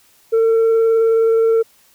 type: tone with vibrato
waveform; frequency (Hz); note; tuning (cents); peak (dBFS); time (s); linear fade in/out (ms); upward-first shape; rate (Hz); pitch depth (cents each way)
sine; 452; A4; +47; -8; 0.32-1.63; 20; sine; 19; 10
effects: tanh soft clip ceiling -10 dBFS + white hiss -53 dBFS RMS until 1.94 s